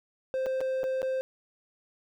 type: tone with dropouts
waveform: triangle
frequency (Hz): 523.3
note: C5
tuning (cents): 0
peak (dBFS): -25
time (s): 0.34-1.21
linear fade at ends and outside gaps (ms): 0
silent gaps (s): 0.46-0.465 / 0.606-0.612 / 0.833-0.84 / 1.018-1.029
effects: none